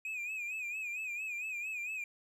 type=tone with vibrato; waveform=triangle; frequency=2489 Hz; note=D#7; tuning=in tune; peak=-35 dBFS; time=0.05-2.04 s; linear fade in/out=2 ms; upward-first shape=sine; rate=4.4 Hz; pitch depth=88 cents each way; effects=none